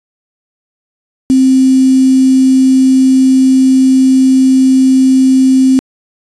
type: tone with quantisation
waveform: sine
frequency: 262.1 Hz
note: C4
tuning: 3 cents sharp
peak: -4 dBFS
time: 1.3-5.79 s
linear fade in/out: 0 ms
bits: 4
effects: resampled to 24000 Hz